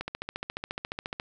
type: click train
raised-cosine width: 0.3 ms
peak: -17 dBFS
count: 18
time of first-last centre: 0.01-1.199 s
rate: 14.3 Hz
effects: none